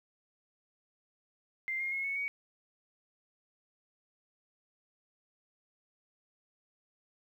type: tone with pitch steps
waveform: sine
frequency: 2093 / 2131 / 2169 / 2209 / 2248 Hz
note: C7 / C7 / C#7 / C#7 / C#7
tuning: 0 / +31 / -38 / -7 / +24 cents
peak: -32 dBFS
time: 1.68-2.28 s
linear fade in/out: 0 ms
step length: 120 ms
effects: 11-bit